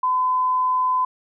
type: tone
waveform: sine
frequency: 1015 Hz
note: B5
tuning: 47 cents sharp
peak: -17 dBFS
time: 0.03-1.05 s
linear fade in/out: 5 ms
effects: none